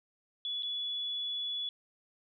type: tone with dropouts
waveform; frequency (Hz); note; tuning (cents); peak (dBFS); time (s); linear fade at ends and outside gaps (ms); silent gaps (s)
sine; 3415; G#7; +48; -33; 0.45-1.69; 1; 0.624-0.631
effects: none